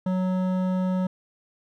triangle tone with hard clipping, 185 Hz, F#3, in tune, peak -24 dBFS, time 0.06-1.07 s, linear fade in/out 5 ms, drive 16 dB, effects none

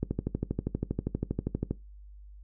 click train, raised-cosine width 3 ms, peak -16 dBFS, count 22, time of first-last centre 0.03-1.71 s, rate 12.5 Hz, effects noise-tail reverb RT60 0.2 s tail -19 dB re dry + added 50 Hz sine -46 dBFS peak until 2.43 s

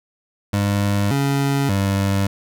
25% pulse tone with pitch steps, 101.2 / 139.3 / 98.5 Hz, G#2 / C#3 / G2, -44 / +9 / +9 cents, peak -13 dBFS, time 0.53-2.27 s, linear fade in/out 5 ms, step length 580 ms, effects none

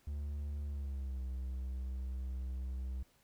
triangle tone with pitch glide, 72.5 to 64.22 Hz, D2 to C2, -22 to -32 cents, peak -35 dBFS, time 0.07-3.03 s, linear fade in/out 5 ms, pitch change -210 cents, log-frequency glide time 0.64-1.22 s, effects pink hiss -70 dBFS RMS until 3.23 s

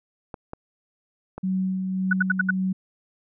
clicks, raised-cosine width 1 ms, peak -20 dBFS, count 3, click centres 0.342 / 0.534 / 1.38 s
sine tone with tremolo, 187.9 Hz, F#3, 27 cents sharp, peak -21 dBFS, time 1.43-2.73 s, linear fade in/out 10 ms, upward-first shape sine, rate 1.8 Hz, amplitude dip 35%
sine tone bursts, 1481 Hz, F#6, 1 cent sharp, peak -16 dBFS, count 5, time 2.11-2.507 s, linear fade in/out 5 ms, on 21 ms, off 73 ms
effects none

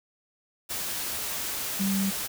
sine tone in noise, 195.4 Hz, G3, 5 cents flat, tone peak -24 dBFS, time 1.79-2.11 s, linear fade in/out 20 ms, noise white, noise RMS -32 dBFS, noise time 0.69-2.28 s, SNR +5 dB, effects none

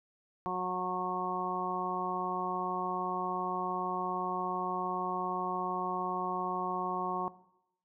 harmonic tone, 182.6 Hz, F#3, 23 cents flat, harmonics 1 / 2 / 3 / 4 / 5 / 6, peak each -40 / -39 / -46 / -38 / -38 / -37 dBFS, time 0.46-7.28 s, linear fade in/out 0 ms, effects noise-tail reverb RT60 0.8 s tail -17 dB re dry

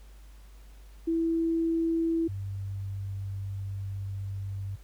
sine tone pair in turn, 329.6 / 97.99 Hz, E4 / G2, 0 / 0 cents, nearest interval octave + major sixth, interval 2100 cents, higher first, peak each -24 / -32 dBFS, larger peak first, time 1.07-2.28 / 2.28-4.76 s, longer second, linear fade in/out 10 ms, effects added 50 Hz sine -47 dBFS peak until 4.83 s + pink hiss -61 dBFS RMS until 4.83 s

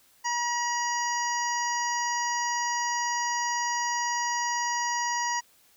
harmonic tone, 958 Hz, A#5, 47 cents sharp, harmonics 1 / 2 / 3 / 5 / 6 / 7, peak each -28 / -32 / -43 / -38 / -35 / -37 dBFS, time 0.24-5.41 s, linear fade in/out 20 ms, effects white hiss -61 dBFS RMS until 5.76 s

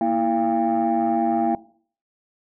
sine tone cluster, 234.2 / 328.3 / 690 / 800 Hz, A#3 / E4 / F5 / G5, +8 / -7 / -21 / +35 cents, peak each -23 dBFS, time 0.01-1.55 s, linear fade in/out 2 ms, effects noise-tail reverb RT60 0.5 s tail -19 dB re dry + tanh soft clip ceiling -12 dBFS

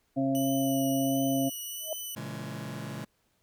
harmonic tone, 135.1 Hz, C#3, 44 cents flat, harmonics 1 / 2 / 4 / 5, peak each -35 / -26 / -36 / -32 dBFS, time 0.16-1.5 s, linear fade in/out 20 ms
5% pulse tone with vibrato, 2971 Hz, F#7, 6 cents sharp, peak -28 dBFS, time 0.35-2.15 s, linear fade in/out 0 ms, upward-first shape triangle, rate 1.4 Hz, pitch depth 26 cents each way
sine tone with exponential growth, 630 Hz, D#5, 21 cents sharp, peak -27 dBFS, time 1.8-1.93 s, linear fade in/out 2 ms, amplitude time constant 28 ms
sawtooth chord, A# half-diminished seventh, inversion none, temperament just, 116.54 / 139.85 / 167.82 / 209.8 Hz, A#2 / C#3 / E3 / G#3, 0 / +16 / +31 / +18 cents, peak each -38 / -36 / -39 / -37 dBFS, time 2.16-3.05 s, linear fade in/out 10 ms
effects pink hiss -72 dBFS RMS until 3.42 s

